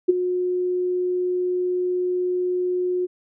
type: tone with ADSR envelope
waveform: sine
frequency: 361.6 Hz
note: F#4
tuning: 40 cents flat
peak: -9 dBFS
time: 0.08-3.07 s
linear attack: 15 ms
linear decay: 19 ms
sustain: -11 dB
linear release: 25 ms
effects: none